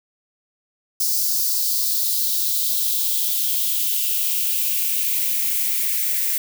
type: noise with high-pass filter sweep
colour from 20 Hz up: violet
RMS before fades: -21 dBFS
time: 1-6.38 s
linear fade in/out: 5 ms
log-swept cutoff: 5100 to 1900 Hz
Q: 3.2
effects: none